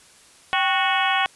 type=harmonic tone with a mistuned harmonic; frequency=368.4 Hz; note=F#4; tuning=7 cents flat; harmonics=2 / 3 / 4 / 5 / 6 / 7 / 8 / 9; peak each=-23 / -25 / -26 / -27 / -28 / -28 / -29 / -30 dBFS; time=0.53-1.26 s; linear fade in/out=0 ms; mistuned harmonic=2; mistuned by=+93 cents; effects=white hiss -51 dBFS RMS until 1.35 s + resampled to 24000 Hz